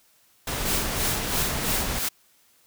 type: noise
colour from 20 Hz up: pink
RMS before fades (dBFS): -28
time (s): 0.47-1.99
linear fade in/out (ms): 5
type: noise with tremolo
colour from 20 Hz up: white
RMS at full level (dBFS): -26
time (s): 0.65-2.09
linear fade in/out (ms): 10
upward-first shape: sine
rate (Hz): 3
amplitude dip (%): 100
effects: white hiss -61 dBFS RMS until 2.66 s